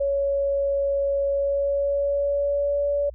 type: tone with pitch glide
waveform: sine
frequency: 558 to 572.4 Hz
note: C#5 to D5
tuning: +11 to -45 cents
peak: -20 dBFS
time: 0-3.1 s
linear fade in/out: 10 ms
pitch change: +44 cents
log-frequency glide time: 1.28-2.87 s
effects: added 60 Hz sine -39 dBFS peak until 3.14 s